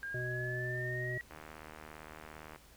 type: exponential sweep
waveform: sine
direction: up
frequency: 1601 to 1924 Hz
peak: -38 dBFS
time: 0.03-1.21 s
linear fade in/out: 0 ms
type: harmonic tone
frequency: 124 Hz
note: B2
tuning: 7 cents sharp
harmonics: 1 / 3 / 5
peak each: -38 / -43 / -45 dBFS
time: 0.14-1.18 s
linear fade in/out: 5 ms
type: click train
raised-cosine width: 0.5 ms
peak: -33 dBFS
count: 98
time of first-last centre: 1.31-2.56 s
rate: 77.6 Hz
effects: added 60 Hz sine -62 dBFS peak until 2.76 s + pink hiss -60 dBFS RMS until 2.76 s